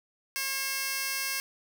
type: tone with high-pass filter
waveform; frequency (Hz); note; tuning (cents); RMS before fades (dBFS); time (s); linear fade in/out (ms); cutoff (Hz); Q
15% pulse; 540; C#5; -45; -32; 0.36-1.4; 0; 2700; 0.79
effects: none